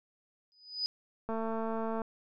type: tone with exponential growth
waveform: sine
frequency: 4978 Hz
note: D#8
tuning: in tune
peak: -27 dBFS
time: 0.52-0.86 s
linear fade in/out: 0 ms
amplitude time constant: 72 ms
type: click train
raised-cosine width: 1 ms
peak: -23 dBFS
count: 164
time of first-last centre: 1.29-2.018 s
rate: 224 Hz
effects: none